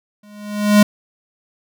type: tone with exponential growth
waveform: square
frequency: 207.7 Hz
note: G#3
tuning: in tune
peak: -5 dBFS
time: 0.23-0.83 s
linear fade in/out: 5 ms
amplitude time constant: 130 ms
effects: none